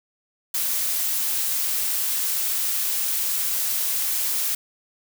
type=noise; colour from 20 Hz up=blue; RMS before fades=-24 dBFS; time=0.54-4.55 s; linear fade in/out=5 ms; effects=none